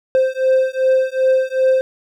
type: beating tone pair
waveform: triangle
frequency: 521 / 523.6 Hz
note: C5 / C5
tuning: -7 / +1 cents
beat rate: 2.6 Hz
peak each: -14 dBFS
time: 0.15-1.81 s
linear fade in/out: 0 ms
effects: none